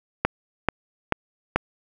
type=click train; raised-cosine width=0.5 ms; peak=-3 dBFS; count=4; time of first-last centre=0.25-1.56 s; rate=2.29 Hz; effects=7-bit